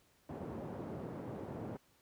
pink band-pass noise, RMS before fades -44 dBFS, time 0.29-1.77 s, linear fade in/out 2 ms, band 120 to 630 Hz, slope 12 dB/octave, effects pink hiss -70 dBFS RMS until 2.01 s + high-pass 60 Hz 12 dB/octave

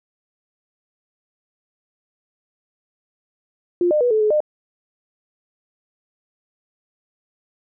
sine tone with pitch steps, 351.4 / 604 / 488.7 / 434 / 425.9 / 605 Hz, F4 / D5 / B4 / A4 / G#4 / D#5, +11 / +48 / -18 / -24 / +44 / -49 cents, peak -14 dBFS, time 3.81-4.404 s, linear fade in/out 2 ms, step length 99 ms, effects none

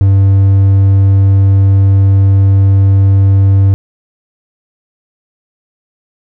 triangle tone with hard clipping, 97.7 Hz, G2, 5 cents flat, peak -5 dBFS, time 0.01-3.74 s, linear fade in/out 0 ms, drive 6 dB, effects none

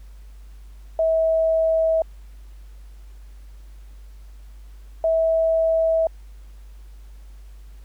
sine tone pair in turn, 647 / 650.4 Hz, E5 / E5, -32 / -23 cents, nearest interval unison, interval 9 cents, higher second, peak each -16 dBFS, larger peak neither, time 0.99-2.02 / 5.04-6.07 s, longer neither, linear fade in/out 2 ms, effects added 50 Hz sine -39 dBFS peak until 7.84 s + pink hiss -59 dBFS RMS until 7.84 s

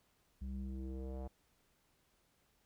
square tone with low-pass filter sweep, 65.41 Hz, C2, in tune, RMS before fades -43 dBFS, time 0.41-1.28 s, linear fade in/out 10 ms, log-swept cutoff 150 to 730 Hz, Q 2.6, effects pink hiss -75 dBFS RMS until 2.65 s

